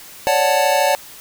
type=chord; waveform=square; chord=D major seventh; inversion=third; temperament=equal; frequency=554.4 / 587.3 / 740 / 880 Hz; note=C#5 / D5 / F#5 / A5; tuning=0 / 0 / 0 / 0 cents; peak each=-20 dBFS; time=0.27-0.95 s; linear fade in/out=0 ms; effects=white hiss -39 dBFS RMS until 1.2 s